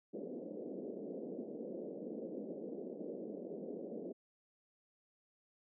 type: band-pass noise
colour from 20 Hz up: white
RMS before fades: -45 dBFS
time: 0.13-4.13 s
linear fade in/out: 20 ms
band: 190 to 540 Hz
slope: 48 dB/octave
effects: none